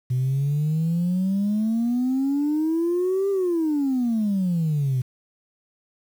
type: exponential two-way sweep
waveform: sine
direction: up then down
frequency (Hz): 124.3 to 400 to 124.3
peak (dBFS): -18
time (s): 0.1-5.02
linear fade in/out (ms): 10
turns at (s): 3.3
effects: tanh soft clip ceiling -17 dBFS + 8-bit